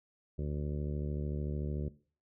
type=harmonic tone; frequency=73.42 Hz; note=D2; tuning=in tune; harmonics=1 / 2 / 3 / 4 / 5 / 6 / 7 / 8; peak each=-36 / -37 / -44 / -48 / -44 / -49 / -52 / -54 dBFS; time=0.38-1.89 s; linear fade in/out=10 ms; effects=noise-tail reverb RT60 0.4 s tail -18 dB re dry

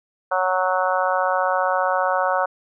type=harmonic tone; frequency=185 Hz; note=F#3; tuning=in tune; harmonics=3 / 4 / 5 / 6 / 7 / 8; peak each=-23 / -24 / -25 / -26 / -26 / -27 dBFS; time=0.31-2.46 s; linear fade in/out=10 ms; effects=none

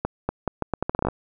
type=accelerating click train; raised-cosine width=1 ms; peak=-9 dBFS; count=13; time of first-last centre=0.05-1.086 s; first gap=240 ms; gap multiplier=0.78; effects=none

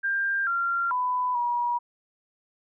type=tone with pitch steps; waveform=sine; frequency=1593 / 1381 / 998 / 961 Hz; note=G6 / F6 / B5 / B5; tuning=+27 / -20 / +18 / -48 cents; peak=-23 dBFS; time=0.03-1.79 s; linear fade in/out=20 ms; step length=440 ms; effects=none

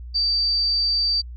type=tone; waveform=sine; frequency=4642 Hz; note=D8; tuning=21 cents flat; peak=-18 dBFS; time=0.14-1.22 s; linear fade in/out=20 ms; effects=added 60 Hz sine -33 dBFS peak until 1.36 s

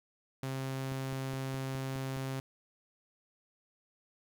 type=tone; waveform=sawtooth; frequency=133.3 Hz; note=C3; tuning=33 cents sharp; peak=-31 dBFS; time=0.43-2.4 s; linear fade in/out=2 ms
type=click train; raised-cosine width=3 ms; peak=-34 dBFS; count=7; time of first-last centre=0.92-2.167 s; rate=4.81 Hz
effects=11-bit

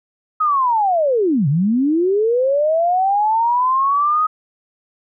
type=linear two-way sweep; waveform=sine; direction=down then up; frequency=1276 to 130.81 to 1266 Hz; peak=-13 dBFS; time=0.4-4.27 s; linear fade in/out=10 ms; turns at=1.48 s; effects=none

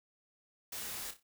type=noise with echo; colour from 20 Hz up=white; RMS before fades=-42 dBFS; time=0.72-1.11 s; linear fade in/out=5 ms; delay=30 ms; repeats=4; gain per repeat=-9 dB; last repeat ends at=1.23 s; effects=noise-tail reverb RT60 0.1 s tail -24 dB re dry

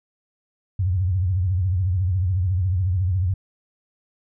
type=tone with vibrato; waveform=sine; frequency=91.8 Hz; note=F#2; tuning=13 cents flat; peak=-18 dBFS; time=0.79-3.34 s; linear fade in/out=5 ms; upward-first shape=triangle; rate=14 Hz; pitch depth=170 cents each way; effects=none

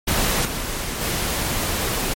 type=noise with level steps; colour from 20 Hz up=pink; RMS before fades=-20 / -27 / -23 dBFS; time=0.07-2.14 s; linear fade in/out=10 ms; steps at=0.45 / 1.01 s; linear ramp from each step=2 ms; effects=MP3 64 kbps

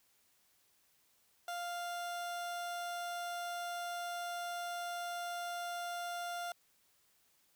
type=tone; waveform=30% pulse; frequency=698.5 Hz; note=F5; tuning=in tune; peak=-36 dBFS; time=1.48-6.52 s; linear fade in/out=2 ms; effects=white hiss -72 dBFS RMS until 7.55 s

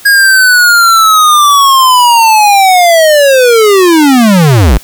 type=linear sweep; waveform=square; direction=down; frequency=1646 to 43.65 Hz; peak=-3 dBFS; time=0.05-4.78 s; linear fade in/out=10 ms; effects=white hiss -34 dBFS RMS until 4.83 s

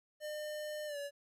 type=tone with pitch glide; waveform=square; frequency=604 to 570.4 Hz; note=D5 to C#5; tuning=+48 to +49 cents; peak=-40 dBFS; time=0.2-1.11 s; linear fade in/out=50 ms; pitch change=-99 cents; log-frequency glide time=0.86-0.98 s; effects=resampled to 32000 Hz + 13-bit

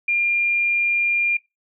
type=tone; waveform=sine; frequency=2400 Hz; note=D7; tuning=37 cents sharp; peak=-17 dBFS; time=0.08-1.37 s; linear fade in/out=5 ms; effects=noise-tail reverb RT60 0.2 s tail -20 dB re dry

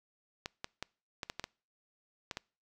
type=clicks; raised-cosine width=0.2 ms; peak=-20 dBFS; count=9; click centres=0.459 / 0.644 / 0.826 / 1.232 / 1.299 / 1.396 / 1.441 / 2.312 / 2.371 s; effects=noise-tail reverb RT60 0.4 s tail -26 dB re dry

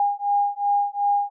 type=beating tone pair; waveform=sine; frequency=811 / 813.7 Hz; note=G#5 / G#5; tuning=-41 / -36 cents; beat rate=2.7 Hz; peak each=-22 dBFS; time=0-1.3 s; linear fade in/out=2 ms; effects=none

